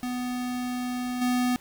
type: tone with level steps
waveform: square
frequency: 248.4 Hz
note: B3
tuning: 10 cents sharp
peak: -29 / -23 dBFS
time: 0.03-1.56 s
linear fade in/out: 0 ms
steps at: 1.21 s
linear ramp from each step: 10 ms
effects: pink hiss -53 dBFS RMS until 1.6 s

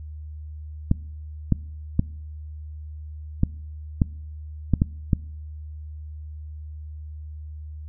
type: clicks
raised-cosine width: 5 ms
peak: -5 dBFS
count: 8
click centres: 0.914 / 1.523 / 1.994 / 3.434 / 4.018 / 4.737 / 4.819 / 5.132 s
effects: noise-tail reverb RT60 0.7 s tail -24 dB re dry + added 76 Hz sine -34 dBFS peak until 7.88 s

